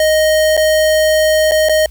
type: tone with dropouts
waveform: square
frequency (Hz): 622.3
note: D#5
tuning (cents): 0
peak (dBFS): -10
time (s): 0-1.86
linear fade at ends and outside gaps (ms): 2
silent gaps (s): 0.568-0.575 / 1.512-1.518 / 1.687-1.694
effects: added 60 Hz sine -32 dBFS peak until 1.9 s + white hiss -49 dBFS RMS until 1.9 s